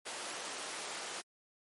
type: high-pass noise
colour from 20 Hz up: pink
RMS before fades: -42 dBFS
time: 0.05-1.22 s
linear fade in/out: 20 ms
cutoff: 500 Hz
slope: 12 dB/octave
effects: MP3 48 kbps